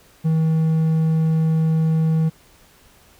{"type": "tone", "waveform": "triangle", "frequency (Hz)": 160, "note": "D#3", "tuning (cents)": 49, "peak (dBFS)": -13, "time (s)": [0.24, 2.3], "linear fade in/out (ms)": 20, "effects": ["pink hiss -52 dBFS RMS until 3.19 s"]}